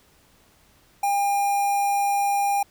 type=tone with notch filter; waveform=square; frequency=804 Hz; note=G5; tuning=44 cents sharp; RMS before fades=-22 dBFS; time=1.03-2.63 s; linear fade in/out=5 ms; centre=3600 Hz; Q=0.76; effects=pink hiss -58 dBFS RMS until 2.7 s